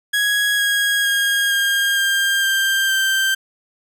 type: tone with pitch steps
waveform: 30% pulse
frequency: 1661.2 / 1645 / 1628.9 / 1613 / 1597.2 / 1581.6 / 1566.2 Hz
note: G#6 / G#6 / G#6 / G6 / G6 / G6 / G6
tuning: 0 / -17 / -34 / +49 / +32 / +15 / -2 cents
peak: -13 dBFS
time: 0.13-3.35 s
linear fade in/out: 10 ms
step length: 460 ms
effects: none